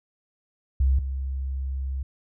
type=tone pair in turn; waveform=sine; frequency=66.4 / 66.75 Hz; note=C2 / C2; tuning=+26 / +35 cents; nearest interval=unison; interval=9 cents; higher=second; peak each=-17 / -26 dBFS; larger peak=first; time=0.8-0.99 / 0.99-2.03 s; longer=second; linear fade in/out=5 ms; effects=none